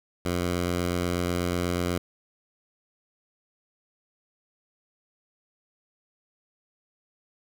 10% pulse tone, 88.2 Hz, F2, 18 cents sharp, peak -17 dBFS, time 0.25-1.98 s, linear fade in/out 5 ms, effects none

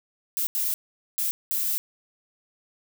violet noise bursts at uneven times, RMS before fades -26 dBFS, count 4, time 0.37-0.47 / 0.55-0.74 / 1.18-1.31 / 1.51-1.78 s, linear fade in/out 0 ms, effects none

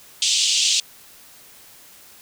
pink band-pass noise, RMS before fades -19 dBFS, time 0.22-0.8 s, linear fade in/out 2 ms, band 2800 to 7900 Hz, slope 48 dB/octave, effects white hiss -47 dBFS RMS until 2.21 s

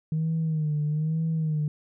sine tone with vibrato, 155.56 Hz, D#3, in tune, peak -22 dBFS, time 0.12-1.68 s, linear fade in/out 2 ms, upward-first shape sine, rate 1.1 Hz, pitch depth 72 cents each way, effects tanh soft clip ceiling -20 dBFS

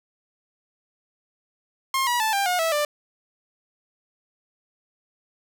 sawtooth tone with pitch steps, 1067 / 967.2 / 876.7 / 794.7 / 720.4 / 653 / 592 Hz, C6 / B5 / A5 / G5 / F#5 / E5 / D5, +34 / -36 / -7 / +23 / -46 / -17 / +14 cents, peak -17 dBFS, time 1.94-2.85 s, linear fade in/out 2 ms, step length 130 ms, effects none

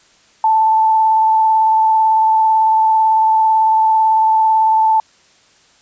sine tone with vibrato, 880 Hz, A5, in tune, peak -9 dBFS, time 0.44-5 s, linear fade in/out 2 ms, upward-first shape sine, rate 18 Hz, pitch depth 13 cents each way, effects white hiss -51 dBFS RMS until 5.81 s + resampled to 16000 Hz

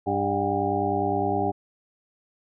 harmonic tone with a mistuned harmonic, 99.8 Hz, G2, 32 cents sharp, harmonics 1 / 2 / 3 / 4 / 6 / 7 / 8, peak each -32 / -33 / -30 / -28 / -34 / -28 / -28 dBFS, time 0.06-1.52 s, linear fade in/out 20 ms, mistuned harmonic 7, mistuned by +73 cents, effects none

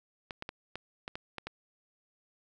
clicks, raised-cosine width 0.3 ms, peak -22 dBFS, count 8, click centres 0.308 / 0.424 / 0.491 / 0.756 / 1.079 / 1.155 / 1.383 / 1.47 s, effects none

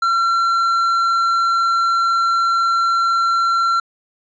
triangle tone with tanh clipping, 1361 Hz, F6, 45 cents flat, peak -15 dBFS, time 0.02-3.8 s, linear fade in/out 5 ms, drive 11 dB, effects resampled to 16000 Hz

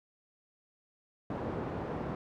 pink band-pass noise, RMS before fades -37 dBFS, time 1.3-2.15 s, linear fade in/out 2 ms, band 110 to 880 Hz, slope 12 dB/octave, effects none

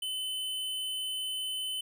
square tone, 3035 Hz, F#7, 43 cents sharp, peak -33 dBFS, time 0.02-1.81 s, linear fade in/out 5 ms, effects none

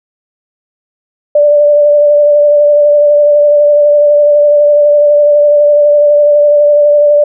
sine tone with vibrato, 587.3 Hz, D5, in tune, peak -3 dBFS, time 1.35-7.24 s, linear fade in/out 5 ms, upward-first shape sine, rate 12 Hz, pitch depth 18 cents each way, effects none

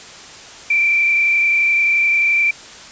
sine tone with frequency modulation, 2349 Hz, D7, in tune, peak -12 dBFS, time 0.7-2.51 s, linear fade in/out 5 ms, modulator 31.5 Hz, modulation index 1.3, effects white hiss -37 dBFS RMS until 2.91 s + resampled to 16000 Hz

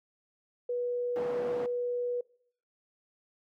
sine tone, 487.7 Hz, B4, 22 cents flat, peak -29 dBFS, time 0.69-2.21 s, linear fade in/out 5 ms
white low-pass noise, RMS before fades -39 dBFS, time 1.16-1.66 s, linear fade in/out 0 ms, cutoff 680 Hz, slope 12 dB/octave
effects noise-tail reverb RT60 0.6 s tail -23 dB re dry + high-pass 200 Hz 12 dB/octave

